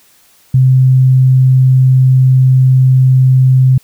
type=tone; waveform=sine; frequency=130 Hz; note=C3; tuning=11 cents flat; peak=-4 dBFS; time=0.54-3.78 s; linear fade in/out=5 ms; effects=white hiss -48 dBFS RMS until 3.83 s